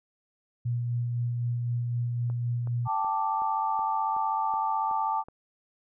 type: tone with tremolo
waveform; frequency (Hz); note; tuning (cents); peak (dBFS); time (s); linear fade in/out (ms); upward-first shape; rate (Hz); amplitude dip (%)
sine; 120; B2; -49; -25; 0.65-2.88; 10; sine; 3.9; 25
type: click train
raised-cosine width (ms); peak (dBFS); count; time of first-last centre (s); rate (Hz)
1; -32; 9; 2.3-5.285; 2.68
type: chord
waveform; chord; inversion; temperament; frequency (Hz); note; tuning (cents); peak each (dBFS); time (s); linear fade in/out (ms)
sine; G suspended second; none; equal; 784 / 880 / 1174.7; G5 / A5 / D6; 0 / 0 / 0; -32 / -27 / -31; 2.85-5.24; 50
effects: none